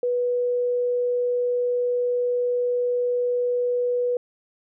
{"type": "tone", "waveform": "sine", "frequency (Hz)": 490, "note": "B4", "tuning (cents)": -14, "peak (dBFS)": -20, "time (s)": [0.03, 4.17], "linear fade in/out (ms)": 2, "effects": []}